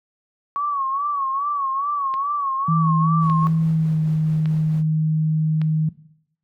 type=tone with vibrato; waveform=sine; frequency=1118 Hz; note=C#6; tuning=14 cents sharp; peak=-20 dBFS; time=0.56-3.47 s; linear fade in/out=0 ms; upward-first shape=sine; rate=2.4 Hz; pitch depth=86 cents each way
type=click train; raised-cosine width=0.3 ms; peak=-20 dBFS; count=4; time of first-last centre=2.14-5.616 s; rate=0.863 Hz
type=tone with pitch glide; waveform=sine; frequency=161.4 to 156.53 Hz; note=E3 to D#3; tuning=-36 to +11 cents; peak=-16 dBFS; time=2.68-5.89 s; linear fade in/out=5 ms; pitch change=-53 cents; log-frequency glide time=3.64-4.02 s
type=noise with tremolo; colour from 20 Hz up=brown; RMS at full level=-36 dBFS; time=3.19-4.84 s; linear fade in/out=50 ms; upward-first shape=sine; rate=4.6 Hz; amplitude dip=40%
effects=noise-tail reverb RT60 0.7 s tail -17 dB re dry + high-pass 80 Hz 12 dB/octave